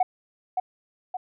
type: tone with echo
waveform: sine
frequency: 740 Hz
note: F#5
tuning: in tune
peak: -15 dBFS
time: 0-0.03 s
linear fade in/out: 5 ms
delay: 570 ms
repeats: 2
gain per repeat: -6 dB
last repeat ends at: 1.17 s
effects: tanh soft clip ceiling -14 dBFS